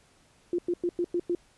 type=tone bursts; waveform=sine; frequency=349.2 Hz; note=F4; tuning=in tune; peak=-24 dBFS; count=6; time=0.53-1.35 s; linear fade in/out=2 ms; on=55 ms; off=98 ms; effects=pink hiss -62 dBFS RMS until 1.57 s + resampled to 24000 Hz